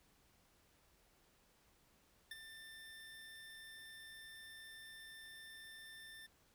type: tone with ADSR envelope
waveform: 25% pulse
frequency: 1786 Hz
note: A6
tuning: 25 cents sharp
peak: -40 dBFS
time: 2.31-6.27 s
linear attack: 4 ms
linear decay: 25 ms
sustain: -9 dB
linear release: 14 ms
effects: pink hiss -72 dBFS RMS until 6.54 s